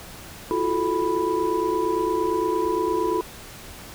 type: tone cluster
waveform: sine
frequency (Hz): 337.4 / 366.1 / 434.8 / 988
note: E4 / F#4 / A4 / B5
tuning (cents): +40 / -18 / -21 / 0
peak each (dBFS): -26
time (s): 0.51-3.21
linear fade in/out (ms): 0
effects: pink hiss -41 dBFS RMS until 3.94 s